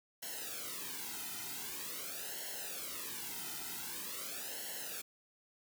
white noise with flanger, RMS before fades -43 dBFS, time 0.22-5.02 s, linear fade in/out 10 ms, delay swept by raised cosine 0.82 to 1.8 ms, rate 0.45 Hz, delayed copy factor -0.95, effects none

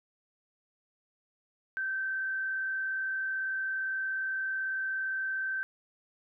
sine tone with frequency modulation, 1551 Hz, G6, 19 cents flat, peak -30 dBFS, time 1.77-5.63 s, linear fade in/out 0 ms, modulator 37.6 Hz, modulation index 0.47, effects none

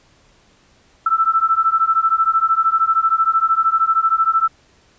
sine beating tone pair, 1318.5 / 1331.5 Hz, E6 / E6, 0 / +17 cents, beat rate 13 Hz, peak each -16 dBFS, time 1.06-4.48 s, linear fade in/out 5 ms, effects pink hiss -54 dBFS RMS until 4.98 s + resampled to 16000 Hz

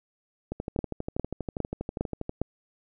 two click trains, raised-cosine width 2 ms, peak -18 / -13 dBFS, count 23 / 5, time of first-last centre 0.52-2.294 / 0.79-2.416 s, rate 12.4 / 2.46 Hz, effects none

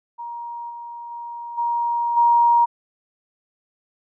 sine tone with level steps, 944 Hz, A#5, 22 cents sharp, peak -29 / -32 / -30 / -19 / -12 dBFS, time 0.18-2.66 s, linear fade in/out 20 ms, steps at 0.69 / 1.1 / 1.57 / 2.16 s, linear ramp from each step 20 ms, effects none

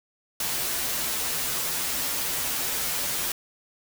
white noise with comb filter, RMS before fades -28 dBFS, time 0.4-3.32 s, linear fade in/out 2 ms, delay 9.6 ms, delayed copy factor -0.65, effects none

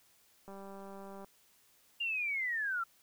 click train, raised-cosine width 1 ms, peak -36 dBFS, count 151, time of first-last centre 0.48-1.245 s, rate 196 Hz
sine linear sweep, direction down, 2826 to 1318.5 Hz, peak -32 dBFS, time 2-2.84 s, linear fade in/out 10 ms
effects white hiss -67 dBFS RMS until 3.02 s

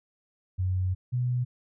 sine tone pair in turn, 92.5 / 123.97 Hz, F#2 / B2, 0 / +7 cents, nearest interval perfect fourth, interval 507 cents, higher second, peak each -24 dBFS, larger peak neither, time 0.58-0.95 / 1.12-1.45 s, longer first, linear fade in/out 20 ms, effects none

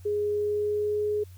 sine tone with pitch glide, 415.3 to 419.2 Hz, G#4 to G#4, 0 to +16 cents, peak -24 dBFS, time 0.05-1.24 s, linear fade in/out 10 ms, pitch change +16 cents, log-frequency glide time 0.27-1.01 s, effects added 91 Hz sine -44 dBFS peak until 1.37 s + white hiss -60 dBFS RMS until 1.37 s

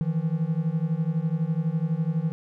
triangle beating tone pair, 155.8 / 167.8 Hz, D#3 / E3, +3 / +31 cents, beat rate 12 Hz, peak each -24 / -24 dBFS, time 0.01-2.32 s, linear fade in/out 0 ms, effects none

